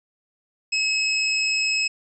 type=tone; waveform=25% pulse; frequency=2573 Hz; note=E7; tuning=43 cents flat; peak=-16 dBFS; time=0.72-1.88 s; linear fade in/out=10 ms; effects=resampled to 24000 Hz